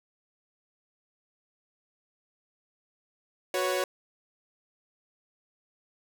sawtooth chord, F# suspended fourth, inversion none, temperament equal with one note detuned, 368.1 / 493.9 / 554.4 Hz, F#4 / B4 / C#5, -9 / 0 / 0 cents, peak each -27 / -30 / -25 dBFS, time 3.54-3.84 s, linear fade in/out 2 ms, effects none

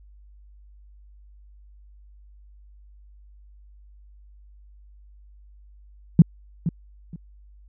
sine tone with echo, 166 Hz, E3, 12 cents sharp, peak -6 dBFS, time 6.19-6.22 s, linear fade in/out 2 ms, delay 470 ms, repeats 2, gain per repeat -13 dB, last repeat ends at 7.16 s, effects added 50 Hz sine -47 dBFS peak until 7.68 s

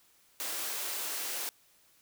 white high-pass noise, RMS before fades -36 dBFS, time 0.4-1.49 s, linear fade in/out 0 ms, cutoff 300 Hz, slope 24 dB/octave, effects white hiss -65 dBFS RMS until 2.01 s

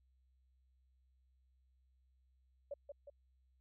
sine tone with echo, 570 Hz, C#5, 48 cents sharp, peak -40 dBFS, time 2.71-2.74 s, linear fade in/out 5 ms, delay 180 ms, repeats 2, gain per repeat -5 dB, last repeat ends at 3.1 s, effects added 64 Hz sine -70 dBFS peak until 3.6 s

